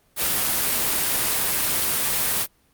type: noise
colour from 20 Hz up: white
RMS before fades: -22 dBFS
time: 0.16-2.47 s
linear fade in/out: 50 ms
effects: pink hiss -62 dBFS RMS until 2.73 s + Opus 32 kbps